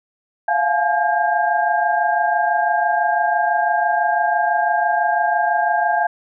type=tone cluster; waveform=sine; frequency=690 / 716 / 850 / 1607 Hz; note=F5 / F5 / G#5 / G6; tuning=-21 / +43 / +40 / +43 cents; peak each=-20 / -22 / -19 / -22 dBFS; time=0.48-6.07 s; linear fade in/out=5 ms; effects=none